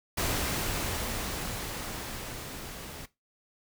pink noise with level ramp, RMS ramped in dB -29 to -43 dBFS, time 0.17-3.06 s, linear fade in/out 10 ms, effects noise-tail reverb RT60 0.2 s tail -17 dB re dry

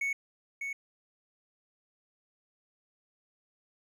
triangle tone with echo, 2217 Hz, C#7, in tune, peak -27 dBFS, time 0.01-0.13 s, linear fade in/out 5 ms, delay 600 ms, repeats 1, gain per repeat -5 dB, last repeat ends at 0.73 s, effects none

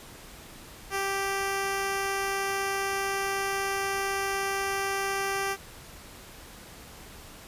10% pulse tone, 392 Hz, G4, in tune, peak -19 dBFS, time 0.9-5.57 s, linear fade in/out 50 ms, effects pink hiss -47 dBFS RMS until 7.47 s + resampled to 32000 Hz

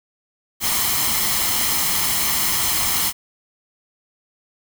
white noise with comb filter, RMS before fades -20 dBFS, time 0.6-3.13 s, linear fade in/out 50 ms, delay 0.96 ms, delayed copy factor +0.55, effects none

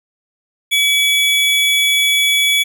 square tone pair together, 2282 / 3408 Hz, C#7 / G#7, +50 / +44 cents, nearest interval perfect fifth, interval 694 cents, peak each -15 dBFS, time 0.71-2.64 s, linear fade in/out 20 ms, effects none

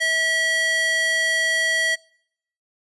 square tone with high-pass filter, 647 Hz, E5, 32 cents flat, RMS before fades -21 dBFS, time 0-1.96 s, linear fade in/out 20 ms, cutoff 1600 Hz, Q 2.3, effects noise-tail reverb RT60 0.7 s tail -25 dB re dry + resampled to 24000 Hz

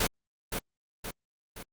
pink noise with echo, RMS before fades -27 dBFS, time 0-0.07 s, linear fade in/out 5 ms, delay 520 ms, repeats 3, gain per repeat -5 dB, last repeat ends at 1.63 s, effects Opus 48 kbps

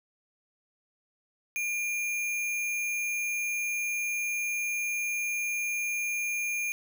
sine tone with sample-and-hold, 2400 Hz, D7, 37 cents sharp, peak -28 dBFS, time 1.56-6.72 s, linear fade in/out 0 ms, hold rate 8820 Hz, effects none

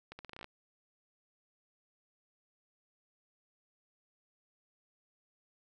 accelerating click train, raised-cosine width 0.3 ms, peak -30 dBFS, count 10, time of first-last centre 0.12-0.444 s, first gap 70 ms, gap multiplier 0.82, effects none

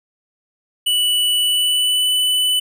square tone with pitch glide, 2960 to 2991 Hz, F#7 to F#7, 0 to +18 cents, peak -15 dBFS, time 0.86-2.6 s, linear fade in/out 10 ms, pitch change +18 cents, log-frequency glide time 1.37-2.12 s, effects none

